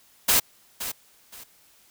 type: noise with echo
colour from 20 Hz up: white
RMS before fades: -19 dBFS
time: 0.28-0.4 s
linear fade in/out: 10 ms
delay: 520 ms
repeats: 2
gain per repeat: -12 dB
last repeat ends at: 1.44 s
effects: white hiss -58 dBFS RMS until 1.9 s